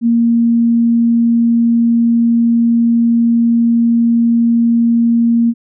sine tone, 233.1 Hz, A#3, in tune, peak -8 dBFS, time 0.01-5.54 s, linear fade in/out 50 ms, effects none

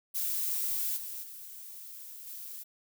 violet noise with level steps, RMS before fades -32 / -40 / -46 / -43 dBFS, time 0.14-2.64 s, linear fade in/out 20 ms, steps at 0.96 / 1.22 / 2.26 s, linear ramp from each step 20 ms, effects none

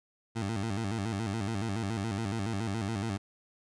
20% pulse tone with vibrato, 105.7 Hz, G#2, 31 cents sharp, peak -26 dBFS, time 0.35-3.18 s, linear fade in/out 20 ms, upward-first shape square, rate 7.1 Hz, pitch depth 130 cents each way, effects resampled to 22050 Hz

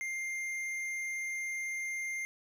sine tone with tanh clipping, 2106 Hz, C7, 11 cents sharp, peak -36 dBFS, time 0.01-2.25 s, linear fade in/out 0 ms, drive 11 dB, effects none

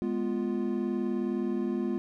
triangle chord, F diminished, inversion first, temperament equal, 207.7 / 246.9 / 349.2 Hz, Ab3 / Cb4 / F4, 0 / 0 / 0 cents, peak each -30 dBFS, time 0.02-1.98 s, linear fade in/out 0 ms, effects none

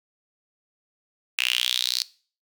sawtooth tone with high-pass filter sweep, 61.9 Hz, B1, 5 cents sharp, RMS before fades -25 dBFS, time 1.38-2.03 s, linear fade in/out 5 ms, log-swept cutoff 2600 to 4500 Hz, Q 6, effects noise-tail reverb RT60 0.4 s tail -19 dB re dry

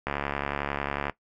click train, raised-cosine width 0.5 ms, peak -13 dBFS, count 74, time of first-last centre 0.07-1.097 s, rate 71.1 Hz, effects noise-tail reverb RT60 0.1 s tail -17 dB re dry

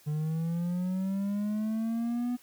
triangle linear sweep, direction up, 148.5 to 247.3 Hz, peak -26 dBFS, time 0.06-2.37 s, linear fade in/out 20 ms, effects white hiss -59 dBFS RMS until 2.42 s

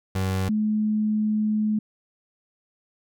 30% pulse / sine tone pair in turn, 94.8 / 213.8 Hz, F#2 / A3, +43 / -49 cents, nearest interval octave + major second, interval 1408 cents, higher second, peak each -20 dBFS, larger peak neither, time 0.15-0.49 / 0.49-1.79 s, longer second, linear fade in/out 5 ms, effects none

